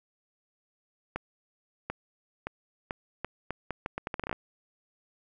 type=accelerating click train; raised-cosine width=0.5 ms; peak=-17 dBFS; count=17; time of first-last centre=1.16-4.328 s; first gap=740 ms; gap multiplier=0.77; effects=none